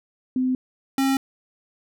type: tone pair in turn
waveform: sine / square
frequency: 256.3 / 269.6 Hz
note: C4 / C#4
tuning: -36 / -48 cents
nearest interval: minor second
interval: 88 cents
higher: second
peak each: -19 dBFS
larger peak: neither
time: 0.36-0.55 / 0.98-1.17 s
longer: neither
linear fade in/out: 2 ms
effects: none